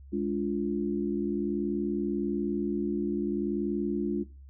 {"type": "chord", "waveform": "sine", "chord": "D diminished", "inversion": "second", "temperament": "equal with one note detuned", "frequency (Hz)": [207.7, 288.6, 349.2], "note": ["Ab3", "D4", "F4"], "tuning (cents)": [0, -30, 0], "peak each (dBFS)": -31, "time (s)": [0.12, 4.24], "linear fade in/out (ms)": 20, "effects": ["noise-tail reverb RT60 0.3 s tail -18 dB re dry", "added 68 Hz sine -46 dBFS peak until 4.49 s"]}